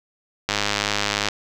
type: click train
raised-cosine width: 0.2 ms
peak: -3 dBFS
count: 83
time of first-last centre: 0.49-1.286 s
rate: 103 Hz
effects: none